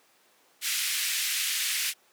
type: band-pass noise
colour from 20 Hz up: pink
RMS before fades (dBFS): -29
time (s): 0.61-1.94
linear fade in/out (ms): 50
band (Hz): 2000 to 15000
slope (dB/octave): 24
effects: pink hiss -62 dBFS RMS until 2.12 s + high-pass 400 Hz 12 dB/octave